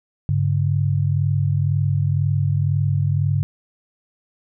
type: tone pair together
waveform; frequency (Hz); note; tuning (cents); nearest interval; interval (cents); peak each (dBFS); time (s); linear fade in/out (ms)
sine; 100.41 / 142.4; G2 / C#3; +42 / +47; tritone; 605; -19; 0.29-3.43; 0
effects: none